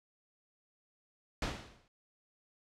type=noise with exponential decay; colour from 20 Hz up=pink; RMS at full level=-32 dBFS; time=1.42-1.88 s; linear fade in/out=2 ms; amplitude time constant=98 ms; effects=low-pass 5000 Hz 12 dB/octave